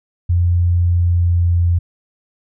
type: tone with pitch glide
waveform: sine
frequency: 87.31 to 86.46 Hz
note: F2 to F2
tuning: 0 to -17 cents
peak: -11 dBFS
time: 0.29-1.79 s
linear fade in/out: 10 ms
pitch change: -17 cents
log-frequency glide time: 0.89-1.61 s
effects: none